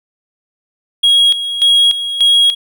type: tone with tremolo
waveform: triangle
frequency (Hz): 3298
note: G#7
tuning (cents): -13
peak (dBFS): -5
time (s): 1.03-2.55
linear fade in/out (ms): 10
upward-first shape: square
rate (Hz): 1.7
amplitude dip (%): 70
effects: none